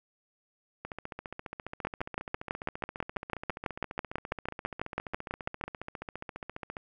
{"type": "two click trains", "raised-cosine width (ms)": 0.5, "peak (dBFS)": [-15, -23], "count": [24, 88], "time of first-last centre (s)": [[1.85, 5.639], [0.85, 6.768]], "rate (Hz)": [6.07, 14.7], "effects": []}